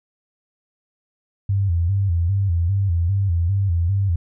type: tone with vibrato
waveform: sine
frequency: 91.6 Hz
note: F#2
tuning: 17 cents flat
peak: -16 dBFS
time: 1.49-4.16 s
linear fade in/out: 5 ms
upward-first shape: square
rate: 2.5 Hz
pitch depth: 130 cents each way
effects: none

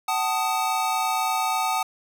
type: chord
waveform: square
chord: D# diminished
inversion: first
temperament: equal with one note detuned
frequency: 756.4 / 880 / 1244.5 Hz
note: F#5 / A5 / D#6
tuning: +38 / 0 / 0 cents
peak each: -27 / -27 / -28 dBFS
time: 0.08-1.83 s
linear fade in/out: 5 ms
effects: none

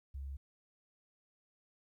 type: tone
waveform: sine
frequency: 68.4 Hz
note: C#2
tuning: 23 cents flat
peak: -40 dBFS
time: 0.14-0.37 s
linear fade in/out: 10 ms
effects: 13-bit

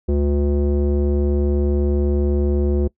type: tone with low-pass filter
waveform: square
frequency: 72 Hz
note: D2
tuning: 34 cents flat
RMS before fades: -18 dBFS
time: 0.08-2.88 s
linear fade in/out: 10 ms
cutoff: 410 Hz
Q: 3.7
effects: noise-tail reverb RT60 0.1 s tail -23 dB re dry

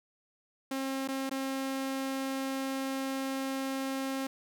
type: tone with dropouts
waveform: sawtooth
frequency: 268.2 Hz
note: C4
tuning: 43 cents sharp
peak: -28 dBFS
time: 0.71-4.27 s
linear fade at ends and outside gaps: 5 ms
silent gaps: 1.077-1.085 / 1.295-1.311 s
effects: none

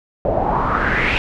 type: noise with low-pass filter sweep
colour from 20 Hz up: pink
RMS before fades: -18 dBFS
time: 0.25-1.18 s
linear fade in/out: 0 ms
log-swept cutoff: 570 to 2700 Hz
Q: 4.8
effects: none

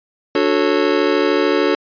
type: chord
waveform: square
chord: D major seventh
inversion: none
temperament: just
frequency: 293.7 / 367.1 / 440.5 / 550.6 Hz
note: D4 / F#4 / A4 / C#5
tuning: 0 / -14 / +2 / -12 cents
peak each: -20 / -19 / -19 / -22 dBFS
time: 0.35-1.75 s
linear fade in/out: 2 ms
effects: resampled to 11025 Hz

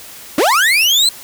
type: linear sweep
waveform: 35% pulse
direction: up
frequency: 246.9 to 4175 Hz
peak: -8 dBFS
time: 0.38-1.09 s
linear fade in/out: 2 ms
effects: white hiss -35 dBFS RMS until 1.23 s

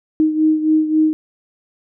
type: beating tone pair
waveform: sine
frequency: 311.1 / 314.8 Hz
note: D#4 / D#4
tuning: 0 / +20 cents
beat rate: 3.7 Hz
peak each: -13 / -19 dBFS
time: 0.2-1.13 s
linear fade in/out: 0 ms
effects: none

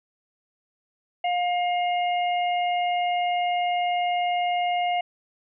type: harmonic tone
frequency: 710 Hz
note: F5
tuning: 28 cents sharp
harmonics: 1 / 3 / 4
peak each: -22 / -32 / -34 dBFS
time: 1.24-5.01 s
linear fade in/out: 5 ms
effects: none

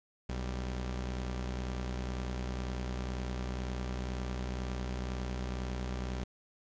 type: tone pair together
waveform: sawtooth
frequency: 62.02 / 196 Hz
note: B1 / G3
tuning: +8 / 0 cents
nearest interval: octave + minor sixth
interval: 1992 cents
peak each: -31 / -40 dBFS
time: 0.29-6.24 s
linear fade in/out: 5 ms
effects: resampled to 16000 Hz + 10-bit

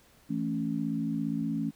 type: chord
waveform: sine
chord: A major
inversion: second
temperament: equal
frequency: 164.81 / 220 / 277.2 Hz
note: E3 / A3 / C#4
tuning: 0 / 0 / 0 cents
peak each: -34 / -32 / -32 dBFS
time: 0.29-1.71 s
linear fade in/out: 20 ms
effects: pink hiss -61 dBFS RMS until 1.75 s

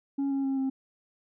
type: tone with pitch steps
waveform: sine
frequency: 277.2 / 273.5 / 269.9 / 266.4 Hz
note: C#4 / C#4 / C#4 / C4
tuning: 0 / -23 / -46 / +31 cents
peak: -23 dBFS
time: 0.18-0.7 s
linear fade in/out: 10 ms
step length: 130 ms
effects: tanh soft clip ceiling -25 dBFS

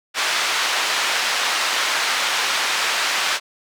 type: band-pass noise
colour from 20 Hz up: pink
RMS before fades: -21 dBFS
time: 0.14-3.4 s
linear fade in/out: 50 ms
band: 1100 to 5400 Hz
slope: 12 dB/octave
effects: none

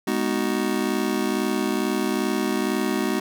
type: chord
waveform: square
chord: G# minor seventh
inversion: none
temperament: just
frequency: 207.7 / 249.2 / 311.5 / 373.8 Hz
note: G#3 / B3 / D#4 / F#4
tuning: 0 / +16 / +2 / +18 cents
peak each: -28 dBFS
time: 0.07-3.2 s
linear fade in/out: 5 ms
effects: none

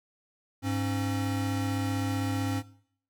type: tone pair together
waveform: square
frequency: 102.14 / 270.8 Hz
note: G#2 / C#4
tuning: -28 / -40 cents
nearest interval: octave + perfect fourth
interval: 1688 cents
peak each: -31 / -31 dBFS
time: 0.62-2.63 s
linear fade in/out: 50 ms
effects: noise-tail reverb RT60 0.6 s tail -19 dB re dry

